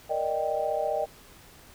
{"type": "chord", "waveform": "sine", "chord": "Eb major seventh", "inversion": "second", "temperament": "equal", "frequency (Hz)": [466.2, 587.3, 622.3, 784], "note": ["Bb4", "D5", "Eb5", "G5"], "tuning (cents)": [0, 0, 0, 0], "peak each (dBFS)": [-34, -31, -29, -31], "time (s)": [0.09, 1.06], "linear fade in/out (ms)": 20, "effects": ["pink hiss -52 dBFS RMS until 1.74 s"]}